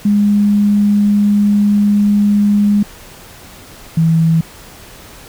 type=tone pair in turn; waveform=sine; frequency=205.5 / 163.11 Hz; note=G#3 / E3; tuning=-18 / -18 cents; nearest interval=major third; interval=400 cents; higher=first; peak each=-8 dBFS; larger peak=neither; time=0.05-2.83 / 3.97-4.41 s; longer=first; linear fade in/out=5 ms; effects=pink hiss -37 dBFS RMS until 5.28 s